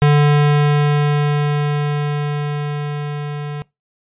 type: tone with level ramp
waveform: square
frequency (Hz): 146.83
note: D3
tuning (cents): 0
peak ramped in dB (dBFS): -9 to -24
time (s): 0.02-3.62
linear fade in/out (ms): 0
effects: noise-tail reverb RT60 0.2 s tail -23 dB re dry + resampled to 8000 Hz